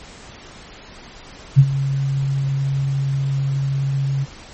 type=tone with ADSR envelope; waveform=sine; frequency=137.1 Hz; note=C#3; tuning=19 cents flat; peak=-3 dBFS; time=1.56-4.26 s; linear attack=29 ms; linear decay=59 ms; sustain=-14 dB; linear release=33 ms; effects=pink hiss -40 dBFS RMS until 4.53 s + MP3 32 kbps